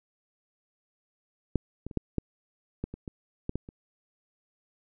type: clicks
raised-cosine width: 3 ms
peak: -11 / -23 / -29 / -13 / -14 / -18 / -26 / -24 / -17 / -17 / -30 dBFS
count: 11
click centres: 1.557 / 1.866 / 1.912 / 1.973 / 2.183 / 2.84 / 2.94 / 3.078 / 3.494 / 3.556 / 3.689 s
effects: none